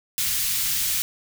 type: band-stop noise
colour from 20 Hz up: white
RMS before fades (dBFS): -24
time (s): 0.18-1.02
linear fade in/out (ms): 0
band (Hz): 120 to 2200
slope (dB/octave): 12
effects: none